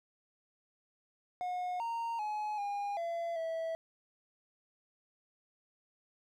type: tone with pitch steps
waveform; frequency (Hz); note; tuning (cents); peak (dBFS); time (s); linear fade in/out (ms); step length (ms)
triangle; 723 / 925 / 846 / 811 / 677 / 654; F#5 / A#5 / G#5 / G#5 / E5 / E5; -40 / -14 / +32 / -41 / +46 / -14; -32; 1.41-3.75; 0; 390
effects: none